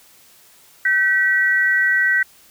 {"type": "tone pair together", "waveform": "sine", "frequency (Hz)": [1537.6, 1935], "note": ["G6", "B6"], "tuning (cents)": [-34, -36], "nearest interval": "major third", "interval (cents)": 398, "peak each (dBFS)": [-17, -16], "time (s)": [0.85, 2.23], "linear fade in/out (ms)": 5, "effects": ["white hiss -50 dBFS RMS until 2.5 s"]}